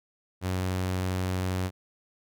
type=tone; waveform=sawtooth; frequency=92.5 Hz; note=F#2; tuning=in tune; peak=-23 dBFS; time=0.41-1.71 s; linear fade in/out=50 ms; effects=none